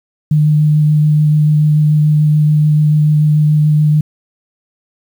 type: tone with vibrato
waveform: sine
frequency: 151.5 Hz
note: D#3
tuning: 46 cents flat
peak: -7 dBFS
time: 0.31-4.01 s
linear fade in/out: 5 ms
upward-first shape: sine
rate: 6.9 Hz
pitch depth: 11 cents each way
effects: 7-bit